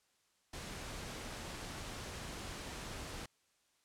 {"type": "noise", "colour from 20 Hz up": "pink", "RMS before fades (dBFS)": -45, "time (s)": [0.53, 3.26], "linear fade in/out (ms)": 5, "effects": ["white hiss -75 dBFS RMS until 3.84 s", "low-pass 9000 Hz 12 dB/octave"]}